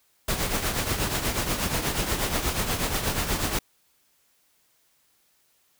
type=noise with tremolo; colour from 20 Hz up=pink; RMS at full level=-24 dBFS; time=0.28-3.59 s; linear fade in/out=5 ms; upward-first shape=triangle; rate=8.3 Hz; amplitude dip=65%; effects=white hiss -66 dBFS RMS until 5.79 s